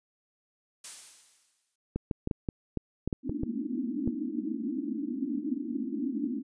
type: noise with exponential decay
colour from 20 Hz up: blue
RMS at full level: -37 dBFS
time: 0.84-1.76 s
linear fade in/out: 5 ms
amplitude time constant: 200 ms
type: clicks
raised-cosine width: 3 ms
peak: -17 dBFS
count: 11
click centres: 1.96 / 2.112 / 2.274 / 2.312 / 2.488 / 2.773 / 3.076 / 3.128 / 3.295 / 3.434 / 4.076 s
type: band-pass noise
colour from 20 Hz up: pink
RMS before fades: -33 dBFS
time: 3.23-6.43 s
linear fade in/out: 50 ms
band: 220 to 320 Hz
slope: 96 dB/octave
effects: resampled to 22050 Hz